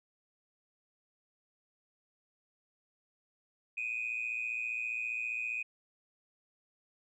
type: tone with amplitude modulation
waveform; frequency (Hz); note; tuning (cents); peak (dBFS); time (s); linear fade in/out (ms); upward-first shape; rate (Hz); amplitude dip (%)
sine; 2489; D#7; 0; -29; 3.77-5.63; 10; sine; 115; 80
effects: tanh soft clip ceiling -27 dBFS